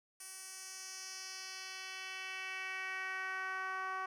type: tone with band-pass filter sweep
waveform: 10% pulse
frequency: 377.9 Hz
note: F#4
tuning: 37 cents sharp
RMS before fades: -43 dBFS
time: 0.2-4.06 s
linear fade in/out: 5 ms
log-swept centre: 9300 to 1100 Hz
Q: 1.9
effects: none